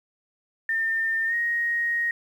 sine tone with pitch glide, 1806 to 1875.1 Hz, A6 to A#6, +45 to +10 cents, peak -22 dBFS, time 0.69-2.11 s, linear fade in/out 2 ms, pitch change +65 cents, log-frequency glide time 1.27-1.34 s, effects 9-bit

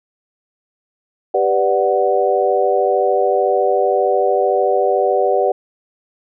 sine chord, G major seventh, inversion none, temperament equal, 392 / 493.9 / 587.3 / 740 Hz, G4 / B4 / D5 / F#5, 0 / 0 / 0 / 0 cents, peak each -18 dBFS, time 1.34-5.52 s, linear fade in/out 5 ms, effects none

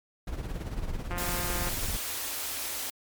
brown noise with tremolo, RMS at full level -31 dBFS, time 0.27-1.97 s, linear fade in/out 5 ms, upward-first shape sine, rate 18 Hz, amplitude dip 60%
click train, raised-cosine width 0.5 ms, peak -21 dBFS, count 103, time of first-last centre 1.11-1.69 s, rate 176 Hz
white band-stop noise, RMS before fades -34 dBFS, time 1.18-2.9 s, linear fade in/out 2 ms, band 120 to 240 Hz, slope 96 dB/octave
effects MP3 96 kbps

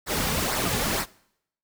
pink noise with flanger, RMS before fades -26 dBFS, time 0.06-1.06 s, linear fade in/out 50 ms, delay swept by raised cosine 0.3 to 3.2 ms, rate 2.1 Hz, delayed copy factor -0.6, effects noise-tail reverb RT60 0.7 s tail -22 dB re dry

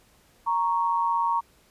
sine tone pair together, 932.6 / 1109 Hz, A#5 / C#6, +1 / 0 cents, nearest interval minor third, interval 299 cents, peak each -23 / -26 dBFS, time 0.46-1.41 s, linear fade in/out 20 ms, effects pink hiss -60 dBFS RMS until 1.7 s + resampled to 32000 Hz

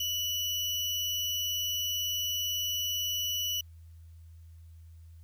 sine tone with sample-and-hold, 2960 Hz, F#7, in tune, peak -29 dBFS, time 0-3.61 s, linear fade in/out 5 ms, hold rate 8820 Hz, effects added 82 Hz sine -48 dBFS peak until 5.23 s + white hiss -72 dBFS RMS until 5.23 s

